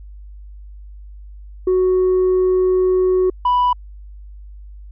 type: tone pair in turn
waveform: sine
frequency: 369.8 / 987.2 Hz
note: F#4 / B5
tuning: -1 / -1 cents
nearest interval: octave + perfect fourth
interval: 1700 cents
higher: second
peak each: -10 / -10 dBFS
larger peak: neither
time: 1.67-3.3 / 3.45-3.73 s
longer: first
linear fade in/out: 5 ms
effects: tanh soft clip ceiling -11 dBFS + added 50 Hz sine -34 dBFS peak until 4.91 s